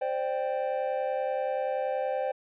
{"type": "chord", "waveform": "triangle", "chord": "C suspended second", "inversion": "none", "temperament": "equal with one note detuned", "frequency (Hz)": [523.3, 593.8, 784], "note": ["C5", "D5", "G5"], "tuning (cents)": [0, 19, 0], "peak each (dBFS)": [-28, -31, -31], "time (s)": [0.01, 2.32], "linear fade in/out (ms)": 10, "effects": ["resampled to 8000 Hz"]}